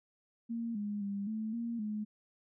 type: tone with pitch steps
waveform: sine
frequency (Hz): 231.5 / 206.5 / 200.3 / 218.5 / 233.3 / 212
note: A#3 / G#3 / G3 / A3 / A#3 / G#3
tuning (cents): -12 / -10 / +38 / -12 / +2 / +36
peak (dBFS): -34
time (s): 0.49-2.05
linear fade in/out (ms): 20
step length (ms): 260
effects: none